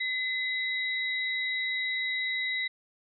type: tone pair together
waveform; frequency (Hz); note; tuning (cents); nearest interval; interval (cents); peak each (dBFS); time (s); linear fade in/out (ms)
sine; 2031 / 3834; B6 / A#7; +48 / +48; major seventh; 1100; -29 / -34; 0-2.68; 10
effects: none